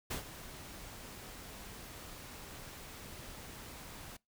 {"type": "noise with ADSR envelope", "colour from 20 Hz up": "pink", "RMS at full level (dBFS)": -37, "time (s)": [0.1, 4.17], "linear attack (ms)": 13, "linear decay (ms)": 110, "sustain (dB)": -12, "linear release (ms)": 8, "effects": ["noise-tail reverb RT60 0.2 s tail -24 dB re dry"]}